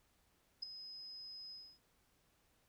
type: tone with ADSR envelope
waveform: sine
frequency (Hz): 5060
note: D#8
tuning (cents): +28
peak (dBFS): -35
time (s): 0.62-1.79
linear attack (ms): 12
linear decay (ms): 4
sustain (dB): -13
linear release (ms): 270
effects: pink hiss -75 dBFS RMS until 2.68 s